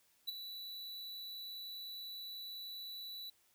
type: tone with ADSR envelope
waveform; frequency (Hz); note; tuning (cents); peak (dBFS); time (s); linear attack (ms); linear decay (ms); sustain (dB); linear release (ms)
square; 3953; B7; +1; -35; 0.27-3.3; 18; 17; -10; 6
effects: white hiss -72 dBFS RMS until 3.54 s